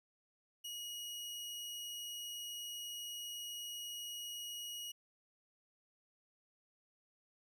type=tone; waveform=sawtooth; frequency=2897 Hz; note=F#7; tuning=37 cents flat; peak=-40 dBFS; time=0.64-4.92 s; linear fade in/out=10 ms; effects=none